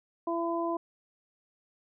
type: harmonic tone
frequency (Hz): 336.8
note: E4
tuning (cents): +37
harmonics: 1 / 2 / 3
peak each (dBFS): -31 / -33 / -34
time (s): 0.27-0.77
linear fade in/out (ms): 5
effects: none